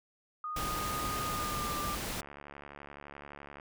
sine tone with pitch glide, 1233 to 1190.3 Hz, D#6 to D6, -16 to +23 cents, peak -35 dBFS, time 0.44-1.95 s, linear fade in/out 2 ms, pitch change -61 cents, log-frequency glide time 1.27-1.72 s
pink noise, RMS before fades -37 dBFS, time 0.56-2.21 s, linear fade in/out 5 ms
click train, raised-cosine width 0.5 ms, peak -31 dBFS, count 102, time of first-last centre 2.19-3.599 s, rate 71.7 Hz
effects none

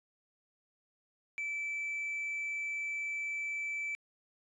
triangle tone, 2318 Hz, D7, 23 cents flat, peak -32 dBFS, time 1.38-3.95 s, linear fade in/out 0 ms, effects tanh soft clip ceiling -28 dBFS + resampled to 24000 Hz

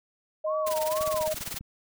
sine tone, 622.3 Hz, D#5, in tune, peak -26 dBFS, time 0.44-1.34 s, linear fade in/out 10 ms
sine tone with vibrato, 1022 Hz, C6, 41 cents flat, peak -31 dBFS, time 0.46-1.28 s, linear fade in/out 20 ms, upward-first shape sine, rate 2.1 Hz, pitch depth 200 cents each way
white noise with tremolo, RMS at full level -33 dBFS, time 0.66-1.59 s, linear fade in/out 10 ms, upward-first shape sine, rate 20 Hz, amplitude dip 80%
click train, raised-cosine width 5 ms, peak -31 dBFS, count 10, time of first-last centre 1.01-1.61 s, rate 15 Hz
effects none

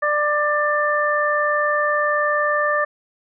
harmonic tone, 593 Hz, D5, 17 cents sharp, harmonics 1 / 2 / 3, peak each -21 / -21 / -21 dBFS, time 0.02-2.85 s, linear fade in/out 10 ms, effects none

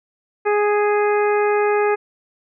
harmonic tone, 415.3 Hz, G#4, in tune, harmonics 1 / 2 / 3 / 4 / 5 / 6, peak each -16 / -22 / -26 / -28 / -30 / -32 dBFS, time 0.45-1.96 s, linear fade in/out 20 ms, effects none

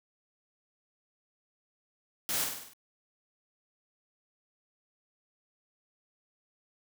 white noise with echo, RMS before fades -32 dBFS, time 2.29-2.44 s, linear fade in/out 0 ms, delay 49 ms, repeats 6, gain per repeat -4 dB, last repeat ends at 2.734 s, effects none

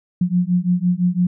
sine beating tone pair, 175.6 / 181.5 Hz, F3 / F#3, +10 / -33 cents, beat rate 5.9 Hz, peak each -18 dBFS, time 0.21-1.27 s, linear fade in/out 5 ms, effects none

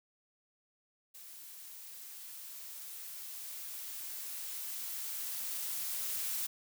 blue noise with level ramp, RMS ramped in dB -51 to -36 dBFS, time 1.14-6.47 s, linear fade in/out 10 ms, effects none

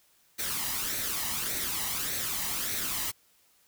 white noise with flanger, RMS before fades -32 dBFS, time 0.38-3.12 s, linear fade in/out 20 ms, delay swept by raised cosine 0.49 to 1.03 ms, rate 1.7 Hz, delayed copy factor +0.55, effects white hiss -65 dBFS RMS until 3.67 s

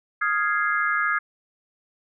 sine chord, F minor seventh, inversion third, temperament equal, 1244.5 / 1396.9 / 1661.2 / 2093 Hz, Eb6 / F6 / Ab6 / C7, 0 / 0 / 0 / 0 cents, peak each -25 / -27 / -24 / -30 dBFS, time 0.21-1.19 s, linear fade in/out 10 ms, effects none

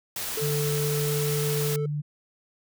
white noise, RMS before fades -32 dBFS, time 0.16-1.76 s, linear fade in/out 2 ms
triangle tone, 440 Hz, A4, in tune, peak -26 dBFS, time 0.37-1.86 s, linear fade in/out 5 ms
sine tone with pitch glide, 146.83 to 147.85 Hz, D3 to D3, 0 to +12 cents, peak -26 dBFS, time 0.41-2.02 s, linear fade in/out 20 ms, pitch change +12 cents, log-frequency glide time 0.82-0.9 s
effects none

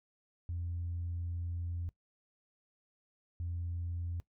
sine tone pair in turn, 86.1 / 86.1 Hz, F2 / F2, -24 / -24 cents, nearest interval unison, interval 0 cents, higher neither, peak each -34 / -34 dBFS, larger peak neither, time 0.49-1.89 / 3.4-4.2 s, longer first, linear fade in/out 0 ms, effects noise-tail reverb RT60 0.1 s tail -20 dB re dry + tanh soft clip ceiling -31 dBFS

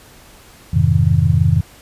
sine chord, F minor seventh, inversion none, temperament just, 87.31 / 104.77 / 130.96 / 157.15 Hz, F2 / Ab2 / C3 / Eb3, 0 / +16 / +2 / +18 cents, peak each -16 dBFS, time 0.73-1.61 s, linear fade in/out 10 ms, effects pink hiss -44 dBFS RMS until 1.81 s + resampled to 32000 Hz

